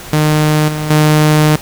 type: tone with level steps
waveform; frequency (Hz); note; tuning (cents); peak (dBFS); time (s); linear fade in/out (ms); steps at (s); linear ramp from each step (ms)
sawtooth; 152.7; D#3; -32; -5 / -13 / -3; 0.13-1.56; 2; 0.68 / 0.9; 5
effects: pink hiss -30 dBFS RMS until 1.61 s